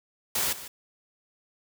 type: noise with echo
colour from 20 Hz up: white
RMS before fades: -27 dBFS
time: 0.35-0.53 s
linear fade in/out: 5 ms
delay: 150 ms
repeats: 1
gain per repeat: -14 dB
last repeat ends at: 0.68 s
effects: none